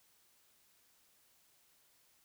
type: silence
effects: white hiss -70 dBFS RMS until 2.24 s